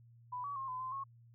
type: tone with pitch steps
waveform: sine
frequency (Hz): 993 / 1136 / 1071 / 1015 / 1035 / 1092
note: B5 / C#6 / C6 / B5 / C6 / C#6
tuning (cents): +9 / +42 / +40 / +47 / -19 / -26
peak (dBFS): -38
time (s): 0.32-1.04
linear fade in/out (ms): 10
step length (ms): 120
effects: added 117 Hz sine -58 dBFS peak until 1.34 s